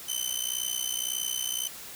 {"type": "tone with amplitude modulation", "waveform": "15% pulse", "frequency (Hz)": 3046, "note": "F#7", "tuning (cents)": 50, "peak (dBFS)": -18, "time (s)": [0.08, 1.68], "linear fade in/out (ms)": 10, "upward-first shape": "sine", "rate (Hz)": 61.8, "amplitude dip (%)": 90, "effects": ["white hiss -43 dBFS RMS until 1.95 s"]}